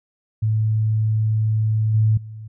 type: tone with level steps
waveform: sine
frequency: 109.1 Hz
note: A2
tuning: 14 cents flat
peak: -16 / -13 / -32 dBFS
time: 0.42-2.48 s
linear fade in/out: 10 ms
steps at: 1.94 / 2.17 s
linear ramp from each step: 5 ms
effects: none